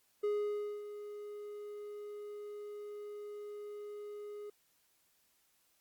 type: tone with ADSR envelope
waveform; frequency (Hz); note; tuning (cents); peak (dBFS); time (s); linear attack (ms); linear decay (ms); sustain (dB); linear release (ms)
triangle; 415.3; G#4; 0; -28; 0.23-4.5; 11; 580; -13; 5
effects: white hiss -73 dBFS RMS until 5.8 s + Opus 48 kbps